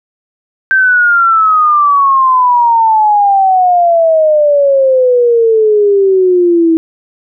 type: exponential sweep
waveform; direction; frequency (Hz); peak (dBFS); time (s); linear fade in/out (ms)
sine; down; 1568 to 322.5; -5; 0.71-6.77; 0
effects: none